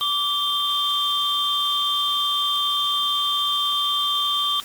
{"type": "tone cluster", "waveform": "sine", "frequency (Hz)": [1162, 3171, 3568], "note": ["D6", "G7", "A7"], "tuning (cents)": [-19, 19, 23], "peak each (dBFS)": [-25, -23, -24], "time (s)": [0.01, 4.6], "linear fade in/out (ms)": 0, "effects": ["white hiss -40 dBFS RMS until 4.64 s", "Opus 32 kbps"]}